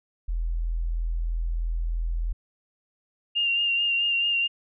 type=tone; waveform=sine; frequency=41.56 Hz; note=E1; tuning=15 cents sharp; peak=-24 dBFS; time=0.28-2.33 s; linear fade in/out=10 ms
type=tone with vibrato; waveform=sine; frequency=2794 Hz; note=F7; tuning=in tune; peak=-21 dBFS; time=3.35-4.48 s; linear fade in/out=20 ms; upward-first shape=sine; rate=4.6 Hz; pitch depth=26 cents each way
effects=none